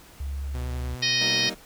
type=tone; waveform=sine; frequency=69.3 Hz; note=C#2; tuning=in tune; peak=-28 dBFS; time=0.2-0.95 s; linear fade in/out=5 ms
type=tone with vibrato; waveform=sawtooth; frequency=124.6 Hz; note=B2; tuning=16 cents sharp; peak=-31 dBFS; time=0.54-1.49 s; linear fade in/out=10 ms; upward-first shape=sine; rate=10 Hz; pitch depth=17 cents each way
type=harmonic tone; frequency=622.3 Hz; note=D#5; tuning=in tune; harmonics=3 / 4 / 5 / 6 / 7 / 8 / 9; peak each=-29 / -29 / -29 / -29 / -29 / -29 / -29 dBFS; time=1.02-1.5 s; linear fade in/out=10 ms
type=chord; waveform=20% pulse; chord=Eb major; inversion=first; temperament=equal with one note detuned; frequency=191.96 / 233.1 / 311.1 Hz; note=G3 / Bb3 / Eb4; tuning=-36 / 0 / 0 cents; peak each=-32 dBFS; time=1.2-1.55 s; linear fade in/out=20 ms
effects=pink hiss -50 dBFS RMS until 1.65 s